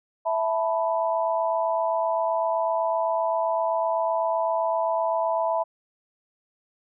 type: chord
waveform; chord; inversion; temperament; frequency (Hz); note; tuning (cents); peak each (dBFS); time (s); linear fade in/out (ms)
sine; E suspended fourth; none; equal; 659.3 / 880 / 987.8; E5 / A5 / B5; 0 / 0 / 0; -24 / -28 / -27; 0.25-5.64; 20
effects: none